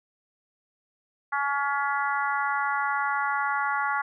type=harmonic tone; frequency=282 Hz; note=C#4; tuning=30 cents sharp; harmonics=3 / 4 / 5 / 6 / 7; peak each=-29 / -29 / -29 / -34 / -35 dBFS; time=1.32-4.02 s; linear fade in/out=10 ms; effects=none